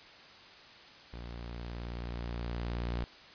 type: tone with level ramp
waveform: sawtooth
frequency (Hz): 58.9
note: A#1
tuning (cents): +19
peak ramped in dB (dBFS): -38 to -28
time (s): 1.13-3.04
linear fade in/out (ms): 0
effects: white hiss -53 dBFS RMS until 3.34 s + resampled to 11025 Hz